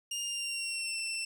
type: tone with pitch glide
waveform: 20% pulse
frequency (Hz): 2819 to 2687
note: F7 to E7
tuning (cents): +16 to +33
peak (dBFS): -28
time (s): 0.11-1.25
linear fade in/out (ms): 5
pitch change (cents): -83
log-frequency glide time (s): 0.22-0.97
effects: none